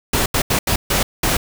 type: noise bursts at uneven times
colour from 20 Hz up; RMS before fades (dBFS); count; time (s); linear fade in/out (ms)
pink; -17; 6; 0.13-0.26 / 0.34-0.42 / 0.5-0.59 / 0.67-0.76 / 0.9-1.03 / 1.23-1.37; 5
effects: none